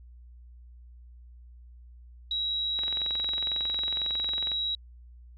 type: tone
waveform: sine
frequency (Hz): 3864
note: B7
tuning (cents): -39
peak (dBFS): -27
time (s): 2.31-4.75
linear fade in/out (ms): 2
type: click train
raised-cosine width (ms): 0.3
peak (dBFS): -25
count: 39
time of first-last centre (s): 2.79-4.517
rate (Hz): 22
effects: added 60 Hz sine -47 dBFS peak until 5.37 s + AAC 48 kbps